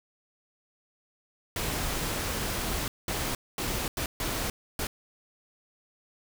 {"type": "noise bursts at uneven times", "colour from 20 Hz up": "pink", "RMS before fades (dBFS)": -31, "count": 6, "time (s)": [[1.56, 2.88], [3.08, 3.35], [3.58, 3.88], [3.97, 4.06], [4.2, 4.5], [4.79, 4.87]], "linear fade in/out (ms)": 2, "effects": []}